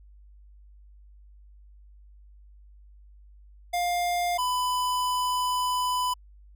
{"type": "tone pair in turn", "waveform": "square", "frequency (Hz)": [704, 998.5], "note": ["F5", "B5"], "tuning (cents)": [14, 19], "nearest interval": "tritone", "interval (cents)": 605, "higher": "second", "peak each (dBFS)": -25, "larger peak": "neither", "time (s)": [[3.73, 4.38], [4.38, 6.14]], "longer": "second", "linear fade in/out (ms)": 10, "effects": ["added 50 Hz sine -49 dBFS peak until 6.55 s"]}